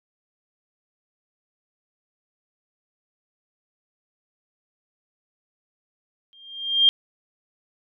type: tone with exponential growth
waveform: sine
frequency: 3200 Hz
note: G7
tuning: 35 cents sharp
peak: -10 dBFS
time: 6.33-6.89 s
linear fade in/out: 0 ms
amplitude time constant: 120 ms
effects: none